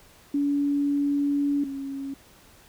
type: tone pair in turn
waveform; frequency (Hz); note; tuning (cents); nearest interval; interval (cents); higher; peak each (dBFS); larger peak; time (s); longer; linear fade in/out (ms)
sine; 285.2 / 274.4; C#4 / C#4; +49 / -17; minor second; 66; first; -21 / -30; first; 0.34-1.64 / 1.64-2.14; first; 5
effects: pink hiss -54 dBFS RMS until 2.68 s